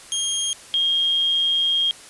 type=tone pair in turn; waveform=20% pulse / sine; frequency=3235 / 3235 Hz; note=G#7 / G#7; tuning=-46 / -46 cents; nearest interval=unison; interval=0 cents; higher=neither; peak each=-16 / -17 dBFS; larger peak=first; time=0.12-0.53 / 0.74-1.91 s; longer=second; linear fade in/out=0 ms; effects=white hiss -43 dBFS RMS until 2.09 s + resampled to 24000 Hz